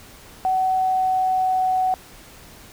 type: tone with pitch glide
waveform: sine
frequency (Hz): 752 to 746.4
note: F#5 to F#5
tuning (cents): +28 to +15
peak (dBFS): -17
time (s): 0.45-1.94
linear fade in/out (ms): 0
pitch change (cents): -13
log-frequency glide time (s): 0.68-1.78
effects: pink hiss -45 dBFS RMS until 2.72 s